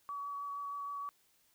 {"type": "tone with vibrato", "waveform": "sine", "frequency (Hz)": 1136, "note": "C#6", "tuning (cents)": 42, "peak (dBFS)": -38, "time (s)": [0.09, 1.09], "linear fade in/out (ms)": 0, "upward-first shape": "triangle", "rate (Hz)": 6.4, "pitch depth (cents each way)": 15, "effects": ["white hiss -71 dBFS RMS until 1.54 s"]}